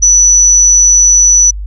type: tone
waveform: sine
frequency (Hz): 5940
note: F#8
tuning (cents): +6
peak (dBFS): -3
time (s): 0.02-1.51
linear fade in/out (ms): 10
effects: added 50 Hz sine -18 dBFS peak until 1.66 s